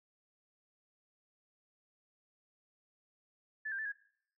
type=tone with pitch steps; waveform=sine; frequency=1739 / 1589 / 1755 / 1652 Hz; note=A6 / G6 / A6 / G#6; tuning=-21 / +23 / -5 / -10 cents; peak=-36 dBFS; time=3.65-3.922 s; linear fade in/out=10 ms; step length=68 ms; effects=noise-tail reverb RT60 0.6 s tail -19 dB re dry